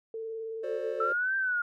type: tone with vibrato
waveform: sine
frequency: 447.4 Hz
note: A4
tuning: 29 cents sharp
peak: -34 dBFS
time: 0.14-1.11 s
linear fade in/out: 2 ms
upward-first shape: square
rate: 19 Hz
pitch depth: 14 cents each way
type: chord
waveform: triangle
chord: D dominant seventh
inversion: first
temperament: just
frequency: 367.1 / 440.5 / 528.6 / 587.3 Hz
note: F#4 / A4 / C5 / D5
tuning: -14 / +2 / +18 / 0 cents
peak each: -38 / -37 / -33 / -36 dBFS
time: 0.63-1.13 s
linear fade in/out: 10 ms
type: linear two-way sweep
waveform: sine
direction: up then down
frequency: 1318.5 to 1582 to 1407 Hz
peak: -26 dBFS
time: 1-1.62 s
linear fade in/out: 5 ms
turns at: 1.36 s
effects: none